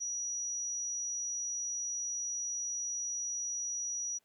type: tone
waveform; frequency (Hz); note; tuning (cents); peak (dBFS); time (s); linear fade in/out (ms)
sine; 5820; F#8; -29; -34; 0-4.19; 20
effects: pink hiss -75 dBFS RMS until 4.24 s + high-pass 200 Hz 12 dB/octave